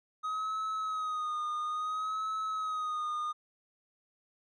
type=tone with vibrato; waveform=triangle; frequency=1257 Hz; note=D#6; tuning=17 cents sharp; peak=-30 dBFS; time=0.23-3.33 s; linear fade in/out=20 ms; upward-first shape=sine; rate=0.59 Hz; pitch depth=50 cents each way; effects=resampled to 22050 Hz